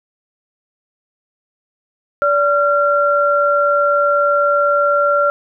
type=tone pair together; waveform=sine; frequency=577.7 / 1374 Hz; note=D5 / F6; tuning=-29 / -29 cents; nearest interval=octave + minor third; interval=1500 cents; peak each=-14 dBFS; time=2.22-5.3 s; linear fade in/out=0 ms; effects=none